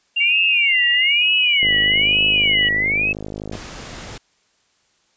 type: tone with pitch glide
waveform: sine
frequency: 2786 to 2933 Hz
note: F7 to F#7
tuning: -5 to -16 cents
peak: -16 dBFS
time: 0.16-2.69 s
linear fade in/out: 10 ms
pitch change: +89 cents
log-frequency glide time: 0.81-1.38 s
type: tone with vibrato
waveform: sine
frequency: 2241 Hz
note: C#7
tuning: 18 cents sharp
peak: -16 dBFS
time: 0.2-3.13 s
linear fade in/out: 10 ms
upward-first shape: sine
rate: 1.1 Hz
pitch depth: 260 cents each way
type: click train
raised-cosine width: 2 ms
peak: -16 dBFS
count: 101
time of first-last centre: 1.63-3.553 s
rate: 52 Hz
type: noise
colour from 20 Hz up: pink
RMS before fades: -34 dBFS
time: 3.52-4.18 s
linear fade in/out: 5 ms
effects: white hiss -62 dBFS RMS until 5.16 s + resampled to 16000 Hz